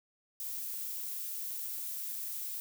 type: noise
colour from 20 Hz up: violet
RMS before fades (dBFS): -39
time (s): 0.4-2.6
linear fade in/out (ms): 0
effects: none